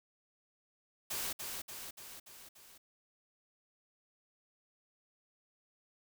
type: noise with echo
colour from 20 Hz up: white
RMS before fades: -38 dBFS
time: 1.1-1.33 s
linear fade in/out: 10 ms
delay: 290 ms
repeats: 5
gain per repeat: -4 dB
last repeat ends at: 2.78 s
effects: none